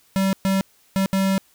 square tone bursts at uneven times, 192.8 Hz, G3, 28 cents flat, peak -18 dBFS, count 4, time 0.16-0.33 / 0.45-0.61 / 0.96-1.06 / 1.13-1.38 s, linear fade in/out 0 ms, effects white hiss -58 dBFS RMS until 1.54 s

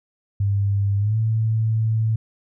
sine tone with pitch glide, 100 to 110.96 Hz, G2 to A2, +35 to +15 cents, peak -17 dBFS, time 0.4-2.16 s, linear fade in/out 5 ms, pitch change +180 cents, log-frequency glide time 0.98-1.17 s, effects none

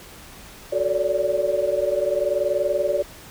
sine chord, D major seventh, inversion first, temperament equal with one note detuned, 370 / 440 / 566.7 / 587.3 Hz, F#4 / A4 / C#5 / D5, 0 / 0 / +38 / 0 cents, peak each -28 / -28 / -23 / -23 dBFS, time 0.72-3.03 s, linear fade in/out 10 ms, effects pink hiss -43 dBFS RMS until 3.3 s

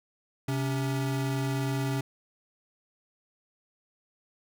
square tone pair together, 132 / 280.5 Hz, C3 / C#4, +16 / +21 cents, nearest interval octave + minor second, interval 1305 cents, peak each -29 / -34 dBFS, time 0.48-2.01 s, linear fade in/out 5 ms, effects none

